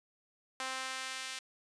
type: tone with high-pass filter sweep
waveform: sawtooth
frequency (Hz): 261.6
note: C4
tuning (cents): 0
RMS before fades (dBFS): -40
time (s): 0.6-1.39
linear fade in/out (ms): 2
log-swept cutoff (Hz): 1000 to 2400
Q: 0.85
effects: resampled to 22050 Hz